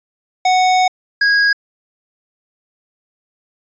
square tone pair in turn, 740 / 1646 Hz, F#5 / G#6, 0 / -16 cents, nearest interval octave + major second, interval 1384 cents, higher second, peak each -11 dBFS, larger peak neither, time 0.45-0.88 / 1.21-1.53 s, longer first, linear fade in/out 5 ms, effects resampled to 16000 Hz

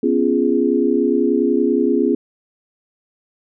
sine chord, C# dominant seventh, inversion third, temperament equal with one note detuned, 246.9 / 277.2 / 344 / 415.3 Hz, B3 / C#4 / E#4 / G#4, 0 / 0 / -26 / 0 cents, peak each -19 dBFS, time 0.03-2.15 s, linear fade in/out 5 ms, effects none

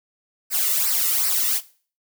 blue noise with flanger, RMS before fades -21 dBFS, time 0.5-1.61 s, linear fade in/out 50 ms, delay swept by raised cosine 0.29 to 1.28 ms, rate 2.6 Hz, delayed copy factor -0.75, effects noise-tail reverb RT60 0.4 s tail -17 dB re dry

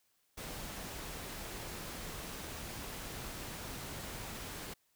pink noise, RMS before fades -44 dBFS, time 0.37-4.74 s, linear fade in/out 10 ms, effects white hiss -75 dBFS RMS until 4.95 s

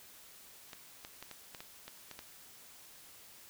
clicks, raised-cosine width 0.2 ms, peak -28 dBFS, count 9, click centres 0.732 / 1.049 / 1.226 / 1.313 / 1.548 / 1.605 / 1.88 / 2.113 / 2.191 s, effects white hiss -56 dBFS RMS until 3.49 s

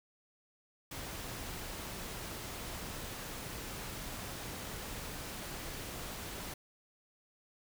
pink noise, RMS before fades -43 dBFS, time 0.91-6.54 s, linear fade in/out 5 ms, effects none

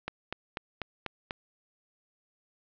click train, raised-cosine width 0.3 ms, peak -17 dBFS, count 6, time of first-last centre 0.08-1.309 s, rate 4.07 Hz, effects low-pass 4000 Hz 12 dB/octave

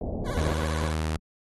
pink low-pass noise, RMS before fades -31 dBFS, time 0.01-0.53 s, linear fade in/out 2 ms, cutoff 730 Hz, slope 48 dB/octave
20% pulse tone with vibrato, 526 Hz, C5, 9 cents sharp, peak -29 dBFS, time 0.24-0.95 s, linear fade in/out 50 ms, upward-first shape sine, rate 15 Hz, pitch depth 150 cents each way
sawtooth tone with pitch glide, 77.78 to 78.41 Hz, D#2 to D#2, 0 to +14 cents, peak -22 dBFS, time 0.37-1.17 s, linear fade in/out 5 ms, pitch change +14 cents, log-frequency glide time 0.49-1.04 s
effects AAC 32 kbps

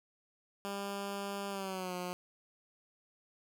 10% pulse tone with pitch glide, 199.5 to 179.8 Hz, G3 to F#3, +31 to -49 cents, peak -29 dBFS, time 0.65-2.13 s, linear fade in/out 0 ms, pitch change -180 cents, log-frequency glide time 1.49-1.95 s, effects none

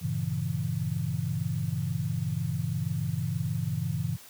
sine chord, G diminished seventh, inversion none, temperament equal, 98 / 116.54 / 138.59 / 164.81 Hz, G2 / Bb2 / Db3 / Fb3, 0 / 0 / 0 / 0 cents, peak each -34 / -33 / -32 / -32 dBFS, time 0.01-4.17 s, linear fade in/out 20 ms, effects white hiss -50 dBFS RMS until 4.29 s + high-pass 60 Hz 12 dB/octave

